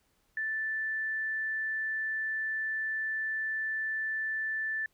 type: tone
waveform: sine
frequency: 1760 Hz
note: A6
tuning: in tune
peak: -30 dBFS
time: 0.37-4.86 s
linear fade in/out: 2 ms
effects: pink hiss -72 dBFS RMS until 4.93 s